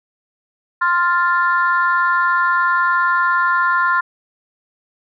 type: chord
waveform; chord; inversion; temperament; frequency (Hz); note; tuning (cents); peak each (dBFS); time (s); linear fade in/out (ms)
sine; F major; second; equal; 1046.5 / 1396.9 / 1760; C6 / F6 / A6; 0 / 0 / 0; -16 / -16 / -21; 0.81-4.01; 10
effects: tanh soft clip ceiling -4 dBFS